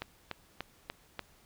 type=click train; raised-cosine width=0.3 ms; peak=-20 dBFS; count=5; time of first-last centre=0.02-1.193 s; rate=3.41 Hz; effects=pink hiss -63 dBFS RMS until 1.45 s